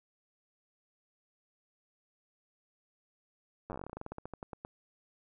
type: slowing click train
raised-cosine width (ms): 1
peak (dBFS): -27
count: 23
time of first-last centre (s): 3.7-4.649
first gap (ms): 9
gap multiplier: 1.13
effects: none